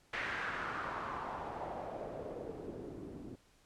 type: noise with low-pass filter sweep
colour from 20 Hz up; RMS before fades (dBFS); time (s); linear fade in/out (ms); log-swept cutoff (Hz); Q
white; -42; 0.13-3.36; 5; 2000 to 270; 2.6
effects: pink hiss -68 dBFS RMS until 3.65 s + low-pass 10000 Hz 12 dB/octave